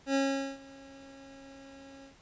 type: tone with ADSR envelope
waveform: 25% pulse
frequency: 272.9 Hz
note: C#4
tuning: 27 cents flat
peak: -21 dBFS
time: 0.06-2.16 s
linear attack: 86 ms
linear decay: 430 ms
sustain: -24 dB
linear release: 120 ms
effects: pink hiss -60 dBFS RMS until 2.21 s + resampled to 16000 Hz